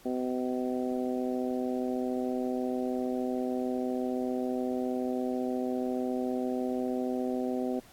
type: harmonic tone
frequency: 126.5 Hz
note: B2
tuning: 42 cents sharp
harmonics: 2 / 3 / 4 / 5 / 6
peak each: -31 / -35 / -37 / -39 / -41 dBFS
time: 0.05-7.8 s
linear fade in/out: 10 ms
effects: pink hiss -57 dBFS RMS until 7.92 s + AAC 64 kbps